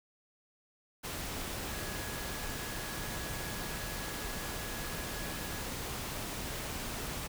sine tone in noise, 1676 Hz, G#6, 15 cents sharp, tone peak -48 dBFS, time 1.67-5.63 s, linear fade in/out 20 ms, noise pink, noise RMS -39 dBFS, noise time 1.03-7.28 s, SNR -12 dB, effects none

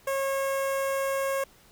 sawtooth tone with notch filter, 544 Hz, C#5, 33 cents flat, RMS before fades -28 dBFS, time 0.07-1.44 s, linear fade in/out 5 ms, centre 4200 Hz, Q 0.93, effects pink hiss -57 dBFS RMS until 1.71 s

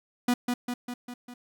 45% pulse tone with echo, 244.9 Hz, B3, 14 cents flat, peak -21 dBFS, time 0.28-0.34 s, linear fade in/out 5 ms, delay 200 ms, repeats 5, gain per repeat -4 dB, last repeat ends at 1.34 s, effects none

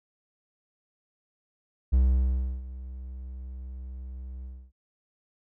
triangle tone with ADSR envelope, 63.9 Hz, C2, 40 cents flat, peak -15 dBFS, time 1.92-4.72 s, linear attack 18 ms, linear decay 680 ms, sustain -19 dB, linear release 270 ms, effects none

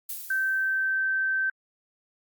violet noise with exponential decay, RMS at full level -33 dBFS, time 0.09-1.06 s, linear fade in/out 5 ms, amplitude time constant 210 ms
sine tone, 1551 Hz, G6, 19 cents flat, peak -23 dBFS, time 0.3-1.5 s, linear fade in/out 5 ms
effects Opus 48 kbps

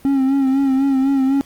triangle tone with vibrato, 270 Hz, C#4, 45 cents flat, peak -11 dBFS, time 0.05-1.41 s, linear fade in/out 0 ms, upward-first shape sine, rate 4 Hz, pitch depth 48 cents each way, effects pink hiss -47 dBFS RMS until 1.45 s + Opus 24 kbps

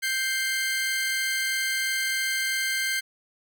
sawtooth tone pair together, 1568 / 2105 Hz, G6 / C7, 0 / +10 cents, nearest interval perfect fourth, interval 510 cents, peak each -24 dBFS, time 0.02-3.01 s, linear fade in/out 20 ms, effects none

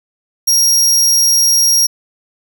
sawtooth tone, 5620 Hz, F8, 10 cents sharp, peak -6 dBFS, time 0.47-1.87 s, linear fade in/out 10 ms, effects none

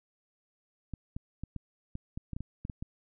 clicks, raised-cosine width 5 ms, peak -25 dBFS, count 12, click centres 0.937 / 1.165 / 1.436 / 1.563 / 1.954 / 2.175 / 2.333 / 2.365 / 2.406 / 2.651 / 2.698 / 2.825 s, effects none

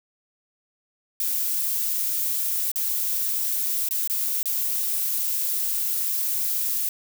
violet noise with dropouts, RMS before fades -25 dBFS, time 1.2-6.89 s, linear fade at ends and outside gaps 1 ms, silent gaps 2.716-2.758 / 3.888-3.909 / 4.075-4.098 / 4.43-4.457 s, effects none

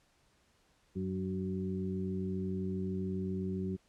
harmonic tone with a mistuned harmonic, 93.9 Hz, F#2, 26 cents sharp, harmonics 1 / 2 / 3 / 4, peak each -40 / -35 / -45 / -40 dBFS, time 0.95-3.77 s, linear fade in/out 20 ms, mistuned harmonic 3, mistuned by +39 cents, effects pink hiss -70 dBFS RMS until 3.88 s + low-pass 9000 Hz 12 dB/octave

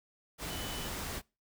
sine tone in noise, 3000 Hz, F#7, 23 cents sharp, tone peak -45 dBFS, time 0.47-0.9 s, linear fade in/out 50 ms, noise pink, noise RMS -39 dBFS, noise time 0.38-1.22 s, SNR -9 dB, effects noise-tail reverb RT60 0.3 s tail -25 dB re dry

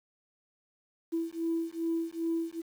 sine beating tone pair, 329.6 / 332.1 Hz, E4 / E4, 0 / +13 cents, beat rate 2.5 Hz, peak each -32 / -32 dBFS, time 1.12-2.62 s, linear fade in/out 20 ms, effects tanh soft clip ceiling -22 dBFS + 9-bit

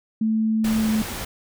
sine tone with pitch glide, 220 to 218.1 Hz, A3 to A3, 0 to -15 cents, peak -18 dBFS, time 0.21-1.02 s, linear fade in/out 5 ms, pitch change -15 cents, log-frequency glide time 0.81-0.87 s
pink noise, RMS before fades -31 dBFS, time 0.64-1.25 s, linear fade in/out 5 ms
effects none

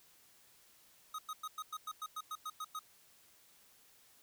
square tone bursts, 1256 Hz, D#6, 16 cents sharp, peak -40 dBFS, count 12, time 1.14-2.792 s, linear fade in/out 5 ms, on 46 ms, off 100 ms, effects white hiss -65 dBFS RMS until 4.22 s

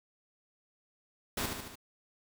pink noise with echo, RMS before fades -34 dBFS, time 1.37-1.46 s, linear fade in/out 5 ms, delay 74 ms, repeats 4, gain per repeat -4 dB, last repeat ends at 1.756 s, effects none

